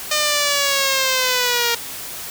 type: linear sweep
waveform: 5% pulse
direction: down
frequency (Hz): 609 to 466.2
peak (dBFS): -5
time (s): 0.11-1.75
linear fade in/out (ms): 5
effects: white hiss -31 dBFS RMS until 2.3 s